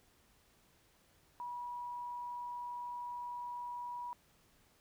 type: tone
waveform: sine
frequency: 970 Hz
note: B5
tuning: 31 cents flat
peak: -40 dBFS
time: 1.4-4.13 s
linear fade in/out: 0 ms
effects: pink hiss -69 dBFS RMS until 4.8 s